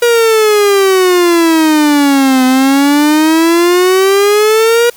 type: exponential two-way sweep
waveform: 45% pulse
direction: down then up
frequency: 480.3 to 255.2 to 480.3 Hz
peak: -6 dBFS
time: 0.02-4.9 s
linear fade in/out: 5 ms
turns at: 2.45 s
effects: white hiss -39 dBFS RMS until 4.96 s